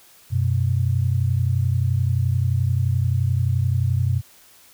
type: tone pair together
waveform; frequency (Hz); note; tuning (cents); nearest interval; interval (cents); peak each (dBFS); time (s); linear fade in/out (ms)
sine; 93.4 / 124.93; F#2 / B2; +17 / +20; perfect fourth; 503; -20; 0.3-4.22; 50
effects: white hiss -51 dBFS RMS until 4.73 s